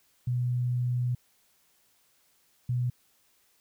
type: tone bursts at uneven times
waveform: sine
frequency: 123.47 Hz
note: B2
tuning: in tune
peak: -25 dBFS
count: 2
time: 0.27-1.15 / 2.69-2.9 s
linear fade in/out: 5 ms
effects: white hiss -67 dBFS RMS until 3.6 s